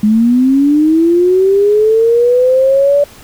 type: linear sweep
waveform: sine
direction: up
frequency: 207.7 to 580 Hz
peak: -6 dBFS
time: 0.03-3.04 s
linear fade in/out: 5 ms
effects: pink hiss -38 dBFS RMS until 3.23 s